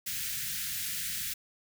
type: band-stop noise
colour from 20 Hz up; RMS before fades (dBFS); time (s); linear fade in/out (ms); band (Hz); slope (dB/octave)
white; -35; 0.06-1.34; 10; 210 to 1500; 48
effects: none